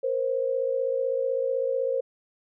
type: tone pair together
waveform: sine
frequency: 473.1 / 529 Hz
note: A#4 / C5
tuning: +26 / +19 cents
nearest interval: major second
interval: 193 cents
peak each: -28 / -25 dBFS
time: 0.03-2.01 s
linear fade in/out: 10 ms
effects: none